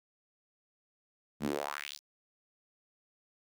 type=tone with high-pass filter sweep; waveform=sawtooth; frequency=72.1 Hz; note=D2; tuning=31 cents flat; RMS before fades=-37 dBFS; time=1.4-2 s; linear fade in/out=50 ms; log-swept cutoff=170 to 5700 Hz; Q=2.9; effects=none